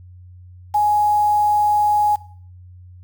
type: tone with quantisation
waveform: sine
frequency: 835 Hz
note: G#5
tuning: 9 cents sharp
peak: -13 dBFS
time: 0.74-2.16 s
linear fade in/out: 10 ms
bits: 6
effects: noise-tail reverb RT60 0.5 s tail -19 dB re dry + added 90 Hz sine -39 dBFS peak until 3.03 s